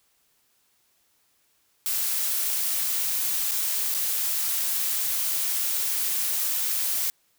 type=noise with dropouts; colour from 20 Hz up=blue; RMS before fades=-26 dBFS; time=1.86-7.1 s; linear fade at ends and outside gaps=0 ms; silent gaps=3.511-3.517 / 3.941-3.947 s; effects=white hiss -67 dBFS RMS until 7.38 s

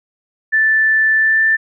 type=tone with pitch glide; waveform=sine; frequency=1760 to 1774.3 Hz; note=A6 to A6; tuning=0 to +14 cents; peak=-10 dBFS; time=0.52-1.57 s; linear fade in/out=20 ms; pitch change=+14 cents; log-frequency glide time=1.16-1.45 s; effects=none

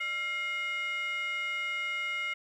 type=tone with frequency modulation; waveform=sine; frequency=2131 Hz; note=C7; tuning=31 cents sharp; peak=-29 dBFS; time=0-2.34 s; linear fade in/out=10 ms; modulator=764 Hz; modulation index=0.74; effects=tanh soft clip ceiling -28 dBFS + 11-bit

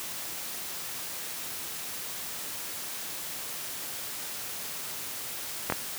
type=clicks; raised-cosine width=0.5 ms; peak=-11 dBFS; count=2; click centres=5.7 / 5.723 s; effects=white hiss -37 dBFS RMS until 5.98 s + high-pass 80 Hz 12 dB/octave

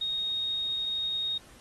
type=tone; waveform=sine; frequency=3729 Hz; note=A#7; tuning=in tune; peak=-28 dBFS; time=0.01-1.38 s; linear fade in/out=5 ms; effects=pink hiss -55 dBFS RMS until 1.6 s + AAC 32 kbps

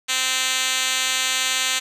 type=tone with band-pass filter; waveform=5% pulse; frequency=259.4 Hz; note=C4; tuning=15 cents flat; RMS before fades=-22 dBFS; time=0.08-1.8 s; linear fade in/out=20 ms; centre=5300 Hz; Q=1.5; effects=none

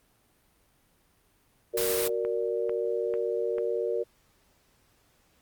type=chord; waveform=sine; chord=Gb augmented; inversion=none; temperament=equal; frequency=370 / 466.2 / 587.3 Hz; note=Gb4 / Bb4 / D5; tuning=0 / 0 / 0 cents; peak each=-32 / -28 / -34 dBFS; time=1.73-4.04 s; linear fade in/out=20 ms
type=noise; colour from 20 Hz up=white; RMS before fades=-30 dBFS; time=1.77-2.08 s; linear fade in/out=5 ms
type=click train; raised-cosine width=0.5 ms; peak=-26 dBFS; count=4; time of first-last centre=2.25-3.583 s; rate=2.25 Hz
effects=pink hiss -66 dBFS RMS until 5.41 s + Opus 32 kbps

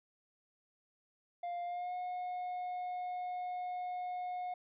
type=tone with pitch glide; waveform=triangle; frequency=700 to 723.4 Hz; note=F5 to F#5; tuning=+4 to -39 cents; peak=-35 dBFS; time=1.43-4.54 s; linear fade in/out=5 ms; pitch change=+57 cents; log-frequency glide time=1.64-1.94 s; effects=resampled to 8000 Hz

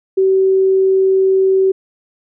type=tone; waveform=sine; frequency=382.1 Hz; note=G4; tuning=44 cents flat; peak=-9 dBFS; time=0.17-1.72 s; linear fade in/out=10 ms; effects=none

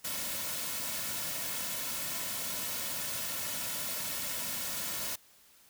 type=noise with comb filter; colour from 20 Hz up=white; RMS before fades=-36 dBFS; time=0.04-5.16 s; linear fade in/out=10 ms; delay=2.5 ms; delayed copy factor=-0.55; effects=white hiss -61 dBFS RMS until 5.69 s

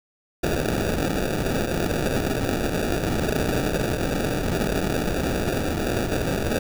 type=noise with sample-and-hold; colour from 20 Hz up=violet; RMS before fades=-24 dBFS; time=0.43-6.59 s; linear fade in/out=5 ms; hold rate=1050 Hz; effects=none

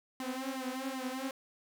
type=tone with flanger; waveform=sawtooth; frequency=261.6 Hz; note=C4; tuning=in tune; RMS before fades=-38 dBFS; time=0.2-1.31 s; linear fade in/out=2 ms; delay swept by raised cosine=0.98 to 6.68 ms; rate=2.6 Hz; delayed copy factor=+0.9; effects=none

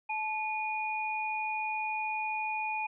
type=tone pair together; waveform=sine; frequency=867 / 2452 Hz; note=A5 / D#7; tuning=-26 / -26 cents; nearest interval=octave + tritone; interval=1800 cents; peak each=-33 / -34 dBFS; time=0.09-2.87 s; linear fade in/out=10 ms; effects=none

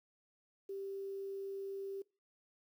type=tone with quantisation; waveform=sine; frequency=392 Hz; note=G4; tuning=in tune; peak=-40 dBFS; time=0.69-2.02 s; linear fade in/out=5 ms; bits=11; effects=noise-tail reverb RT60 0.3 s tail -23 dB re dry

